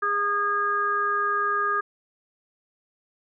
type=harmonic tone; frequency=408.9 Hz; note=G#4; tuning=27 cents flat; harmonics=1 / 3 / 4; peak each=-32 / -23 / -27 dBFS; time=0.02-1.81 s; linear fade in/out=10 ms; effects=none